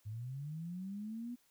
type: linear sweep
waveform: sine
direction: up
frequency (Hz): 101.6 to 246.9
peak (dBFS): -40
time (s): 0.05-1.36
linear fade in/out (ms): 20
effects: white hiss -72 dBFS RMS until 1.5 s